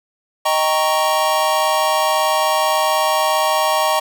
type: chord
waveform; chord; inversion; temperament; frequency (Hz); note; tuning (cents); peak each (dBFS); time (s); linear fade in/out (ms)
square; Eb dominant seventh; none; equal; 622.3 / 784 / 932.3 / 1108.7; Eb5 / G5 / Bb5 / Db6; 0 / 0 / 0 / 0; -20 / -22 / -21 / -21; 0.45-4; 10
effects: none